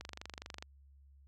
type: click train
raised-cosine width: 0.2 ms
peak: -26 dBFS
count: 16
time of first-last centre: 0.01-0.625 s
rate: 24.4 Hz
effects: added 69 Hz sine -58 dBFS peak until 1.27 s